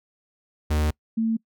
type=tone pair in turn; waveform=45% pulse / sine; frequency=76 / 224.7 Hz; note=D#2 / A3; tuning=-40 / +37 cents; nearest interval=octave + perfect fifth; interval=1877 cents; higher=second; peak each=-20 dBFS; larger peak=neither; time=0.7-0.91 / 1.17-1.37 s; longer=first; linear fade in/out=10 ms; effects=noise-tail reverb RT60 0.1 s tail -25 dB re dry